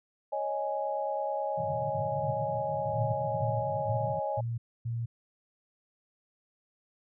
sine chord, C# suspended second, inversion none, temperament just, 554.4 / 623.7 / 831.5 Hz, C#5 / D#5 / G#5, 0 / +4 / +2 cents, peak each -34 / -34 / -33 dBFS, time 0.32-4.41 s, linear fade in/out 10 ms
white band-pass noise, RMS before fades -38 dBFS, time 1.57-4.2 s, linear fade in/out 10 ms, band 110 to 150 Hz, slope 48 dB/octave
sine tone bursts, 116.54 Hz, A#2, in tune, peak -30 dBFS, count 5, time 2.93-5.06 s, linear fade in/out 10 ms, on 210 ms, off 270 ms
effects none

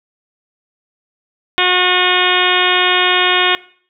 harmonic tone with a mistuned harmonic, 363.1 Hz, F#4, 33 cents flat, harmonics 1 / 2 / 3 / 4 / 5 / 6 / 7 / 8 / 9 / 10, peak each -20 / -20 / -20 / -20 / -20 / -20 / -20 / -20 / -20 / -20 dBFS, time 1.58-3.55 s, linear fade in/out 0 ms, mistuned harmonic 7, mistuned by -39 cents, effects noise-tail reverb RT60 0.5 s tail -20 dB re dry

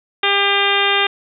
harmonic tone, 400 Hz, G4, 35 cents sharp, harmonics 1 / 2 / 3 / 4 / 5 / 6 / 7 / 8 / 9, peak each -22 / -22 / -22 / -22 / -22 / -22 / -22 / -22 / -22 dBFS, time 0.23-1.07 s, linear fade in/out 5 ms, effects none

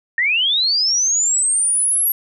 sine linear sweep, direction up, 1809 to 11590 Hz, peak -14 dBFS, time 0.18-2.12 s, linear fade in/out 2 ms, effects none

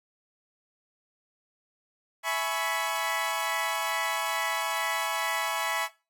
20% pulse chord, C# minor seventh, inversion first, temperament equal with one note detuned, 659.3 / 842.2 / 987.8 / 1108.7 Hz, E5 / G#5 / B5 / C#6, 0 / +24 / 0 / 0 cents, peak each -28 dBFS, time 2.23-5.89 s, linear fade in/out 50 ms, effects noise-tail reverb RT60 0.3 s tail -19 dB re dry + AAC 64 kbps

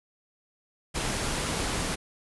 pink low-pass noise, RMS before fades -30 dBFS, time 0.94-1.96 s, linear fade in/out 20 ms, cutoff 11000 Hz, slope 96 dB/octave, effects none

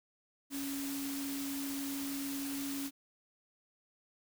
sine tone in noise, 277.2 Hz, C#4, in tune, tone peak -37 dBFS, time 0.5-2.91 s, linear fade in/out 50 ms, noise white, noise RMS -43 dBFS, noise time 0.5-2.91 s, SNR +3 dB, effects none

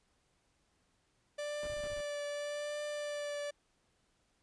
45% pulse tone with vibrato, 587 Hz, D5, 1 cent flat, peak -37 dBFS, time 1.38-3.51 s, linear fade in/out 10 ms, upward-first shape triangle, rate 0.86 Hz, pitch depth 20 cents each way
brown noise bursts, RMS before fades -48 dBFS, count 6, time 1.63-2.008 s, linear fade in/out 0 ms, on 43 ms, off 24 ms
effects pink hiss -75 dBFS RMS until 4.42 s + resampled to 22050 Hz

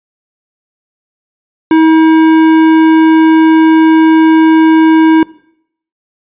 sine tone with tanh clipping, 319.8 Hz, D#4, 48 cents sharp, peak -5 dBFS, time 1.71-5.23 s, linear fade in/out 2 ms, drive 15 dB, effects noise-tail reverb RT60 0.7 s tail -21 dB re dry + resampled to 8000 Hz

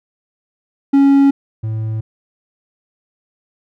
triangle tone pair in turn, 277.2 / 110.01 Hz, C#4 / A2, 0 / 0 cents, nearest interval octave + major third, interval 1600 cents, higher first, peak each -5 / -16 dBFS, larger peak first, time 0.93-1.31 / 1.63-2.01 s, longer neither, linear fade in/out 10 ms, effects none

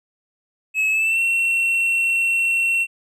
triangle tone with pitch glide, 2579 to 2717 Hz, E7 to F7, -39 to -48 cents, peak -15 dBFS, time 0.74-2.87 s, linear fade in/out 50 ms, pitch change +91 cents, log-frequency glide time 0.9-1.21 s, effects none

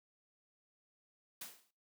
white noise with exponential decay, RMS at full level -43 dBFS, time 1.41-1.71 s, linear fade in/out 5 ms, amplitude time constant 65 ms, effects noise-tail reverb RT60 0.3 s tail -18 dB re dry + high-pass 200 Hz 12 dB/octave

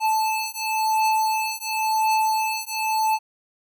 square beating tone pair, 874 / 874.94 Hz, A5 / A5, -12 / -10 cents, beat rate 0.94 Hz, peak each -24 dBFS, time 0-3.19 s, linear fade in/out 50 ms, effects none

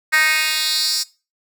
10% pulse tone with high-pass filter sweep, 311.1 Hz, D#4, in tune, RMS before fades -18 dBFS, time 0.12-1.04 s, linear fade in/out 20 ms, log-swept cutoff 1800 to 5600 Hz, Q 3, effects noise-tail reverb RT60 0.3 s tail -20 dB re dry

